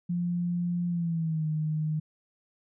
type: tone with pitch glide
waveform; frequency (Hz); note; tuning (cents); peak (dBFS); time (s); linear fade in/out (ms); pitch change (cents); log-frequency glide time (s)
sine; 174.7 to 154.74; F3 to D#3; +1 to -9; -26; 0.09-2; 10; -210; 0.88-1.47
effects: none